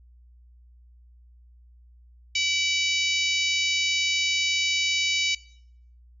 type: harmonic tone with a mistuned harmonic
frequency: 766 Hz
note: G5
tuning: 40 cents flat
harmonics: 3 / 4 / 5 / 6 / 7 / 8 / 9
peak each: -26 / -28 / -30 / -32 / -33 / -34 / -35 dBFS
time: 2.35-5.35 s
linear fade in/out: 5 ms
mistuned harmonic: 4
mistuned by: -58 cents
effects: noise-tail reverb RT60 0.7 s tail -22 dB re dry + added 60 Hz sine -50 dBFS peak until 6.2 s